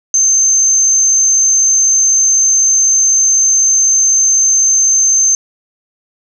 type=tone; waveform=sine; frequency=6272 Hz; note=G8; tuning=in tune; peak=-7 dBFS; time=0.14-5.35 s; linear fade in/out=2 ms; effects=none